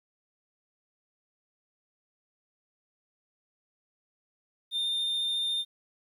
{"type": "tone with vibrato", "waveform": "triangle", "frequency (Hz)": 3620, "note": "A7", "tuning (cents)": 48, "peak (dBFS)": -26, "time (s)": [4.71, 5.65], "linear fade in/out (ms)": 50, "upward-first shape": "sine", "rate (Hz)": 14, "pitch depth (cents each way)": 9, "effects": ["11-bit"]}